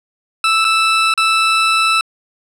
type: tone with dropouts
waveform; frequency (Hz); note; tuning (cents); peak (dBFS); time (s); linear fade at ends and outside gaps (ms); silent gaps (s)
20% pulse; 1318.5; E6; 0; -6; 0.44-2.01; 2; 0.645-0.649 / 1.139-1.176
effects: low-pass 8000 Hz 12 dB/octave